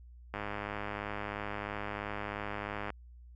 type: click train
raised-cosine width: 0.5 ms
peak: -22 dBFS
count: 265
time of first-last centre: 0.34-2.903 s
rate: 103 Hz
effects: added 60 Hz sine -50 dBFS peak until 3.35 s